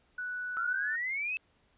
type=tone; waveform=sine; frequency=1480 Hz; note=F#6; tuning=in tune; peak=-34 dBFS; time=0.18-0.96 s; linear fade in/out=5 ms
type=exponential sweep; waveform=sine; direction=up; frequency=1318.5 to 2637 Hz; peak=-31 dBFS; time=0.57-1.37 s; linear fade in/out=0 ms
effects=pink hiss -69 dBFS RMS until 1.77 s + resampled to 8000 Hz